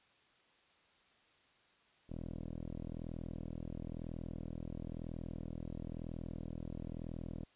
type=tone with low-pass filter; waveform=10% pulse; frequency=41 Hz; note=E1; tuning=9 cents flat; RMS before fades=-44 dBFS; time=2.09-7.45 s; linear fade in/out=10 ms; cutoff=420 Hz; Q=1.6; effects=white hiss -69 dBFS RMS until 7.55 s + resampled to 8000 Hz